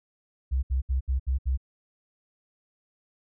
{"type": "tone bursts", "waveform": "sine", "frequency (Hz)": 65.41, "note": "C2", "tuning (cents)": 0, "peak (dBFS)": -22, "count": 6, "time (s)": [0.51, 1.575], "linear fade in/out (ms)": 20, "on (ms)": 120, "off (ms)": 69, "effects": []}